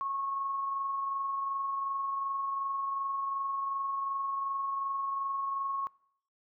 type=tone with amplitude modulation; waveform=sine; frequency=1096 Hz; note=C#6; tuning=20 cents flat; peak=-30 dBFS; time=0.01-5.87 s; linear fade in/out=0 ms; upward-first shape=sine; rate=22.7 Hz; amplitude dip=30%; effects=noise-tail reverb RT60 0.7 s tail -23 dB re dry